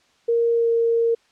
sine tone with pitch glide, 466.2 to 462.2 Hz, A#4 to A#4, 0 to -15 cents, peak -16 dBFS, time 0.28-1.15 s, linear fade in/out 10 ms, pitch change -15 cents, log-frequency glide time 0.53-0.7 s, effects white hiss -60 dBFS RMS until 1.31 s + low-pass 5000 Hz 12 dB/octave

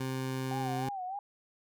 20% pulse tone, 131.2 Hz, C3, 5 cents sharp, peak -28 dBFS, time 0-0.89 s, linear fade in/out 5 ms
sine tone with vibrato, 770 Hz, G5, 31 cents flat, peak -35 dBFS, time 0.51-1.19 s, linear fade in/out 2 ms, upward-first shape sine, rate 3.3 Hz, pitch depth 100 cents each way
effects none

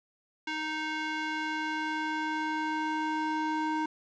square tone with band-pass filter sweep, 311.1 Hz, D#4, in tune, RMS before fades -32 dBFS, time 0.47-3.86 s, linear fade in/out 5 ms, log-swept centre 2100 to 880 Hz, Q 1.1, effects resampled to 16000 Hz + 9-bit

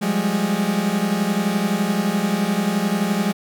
40% pulse tone cluster, 177.7 / 198.3 / 209.9 Hz, F3 / G3 / G#3, +30 / +20 / +19 cents, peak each -24 / -22 / -21 dBFS, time 0.01-3.33 s, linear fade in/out 20 ms, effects none

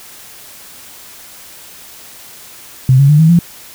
sine tone with pitch steps, 130 / 139.33 / 149.33 / 160.05 / 171.54 Hz, C3 / C#3 / D3 / D#3 / F3, -11 / +9 / +29 / +49 / -31 cents, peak -4 dBFS, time 2.89-3.39 s, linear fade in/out 2 ms, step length 100 ms, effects white hiss -36 dBFS RMS until 3.74 s

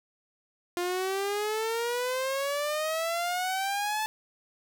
sawtooth exponential sweep, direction up, 349.2 to 876 Hz, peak -24 dBFS, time 0.77-4.06 s, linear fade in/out 0 ms, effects none

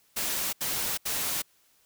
white noise bursts, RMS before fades -30 dBFS, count 3, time 0.16-1.422 s, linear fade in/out 10 ms, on 370 ms, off 76 ms, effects white hiss -65 dBFS RMS until 1.85 s

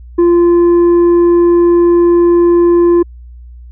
triangle tone with tanh clipping, 345.6 Hz, F4, 18 cents flat, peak -6 dBFS, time 0.18-3.03 s, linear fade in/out 10 ms, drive 9 dB, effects added 60 Hz sine -30 dBFS peak until 3.71 s

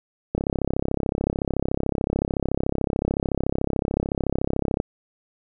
click train, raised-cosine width 2 ms, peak -9 dBFS, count 151, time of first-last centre 0.35-4.801 s, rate 33.7 Hz, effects none

